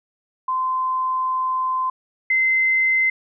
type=tone pair in turn; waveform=sine; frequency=1033 / 2066 Hz; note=C6 / C7; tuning=-22 / -22 cents; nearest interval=octave; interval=1200 cents; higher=second; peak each=-19 / -15 dBFS; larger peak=second; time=0.48-1.9 / 2.3-3.1 s; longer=first; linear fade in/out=5 ms; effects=none